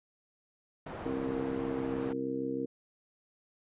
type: low-pass noise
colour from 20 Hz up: white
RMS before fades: -42 dBFS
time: 0.86-2.13 s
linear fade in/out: 5 ms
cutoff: 840 Hz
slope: 12 dB/octave
type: harmonic tone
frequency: 66.4 Hz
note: C2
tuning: 26 cents sharp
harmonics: 2 / 3 / 4 / 5 / 6 / 7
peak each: -47 / -46 / -35 / -39 / -47 / -36 dBFS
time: 1.05-2.66 s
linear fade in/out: 10 ms
effects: resampled to 8000 Hz

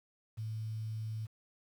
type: tone with quantisation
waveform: sine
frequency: 110 Hz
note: A2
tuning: in tune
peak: -36 dBFS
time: 0.37-1.27 s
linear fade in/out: 20 ms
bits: 10
effects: none

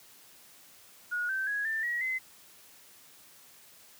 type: tone with pitch steps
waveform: sine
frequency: 1448 / 1551.9 / 1663.3 / 1782.7 / 1910.6 / 2048 Hz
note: F#6 / G6 / G#6 / A6 / A#6 / C7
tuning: -38 / -18 / +2 / +22 / +42 / -38 cents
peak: -29 dBFS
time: 1.11-2.19 s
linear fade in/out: 20 ms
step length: 180 ms
effects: white hiss -56 dBFS RMS until 3.99 s + high-pass 80 Hz 12 dB/octave

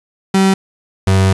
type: tone pair in turn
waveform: 35% pulse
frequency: 192.3 / 95.54 Hz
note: G3 / G2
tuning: -33 / -44 cents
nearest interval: octave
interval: 1211 cents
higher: first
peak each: -7 dBFS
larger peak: neither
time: 0.34-0.54 / 1.07-1.33 s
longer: second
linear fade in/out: 5 ms
effects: resampled to 24000 Hz + 7-bit

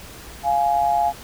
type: tone pair together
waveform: sine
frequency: 698.5 / 836.4 Hz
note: F5 / G#5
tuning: 0 / +12 cents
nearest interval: minor third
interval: 312 cents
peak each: -19 dBFS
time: 0.43-1.13 s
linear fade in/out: 50 ms
effects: added 60 Hz sine -45 dBFS peak until 1.23 s + pink hiss -40 dBFS RMS until 1.23 s

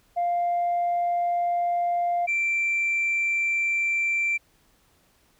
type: tone pair in turn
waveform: sine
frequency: 698.5 / 2349 Hz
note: F5 / D7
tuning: 0 / 0 cents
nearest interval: octave + major sixth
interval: 2100 cents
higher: second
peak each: -20 / -20 dBFS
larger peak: neither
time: 0.16-2.27 / 2.27-4.38 s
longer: neither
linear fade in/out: 20 ms
effects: tanh soft clip ceiling -19 dBFS + pink hiss -63 dBFS RMS until 5.39 s

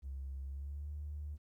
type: tone with pitch glide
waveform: triangle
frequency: 67.5 to 74.04 Hz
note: C#2 to D2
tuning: -45 to +15 cents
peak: -36 dBFS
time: 0.02-1.38 s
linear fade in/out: 50 ms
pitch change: +160 cents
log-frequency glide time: 0.44-0.91 s
effects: tanh soft clip ceiling -38 dBFS + 13-bit

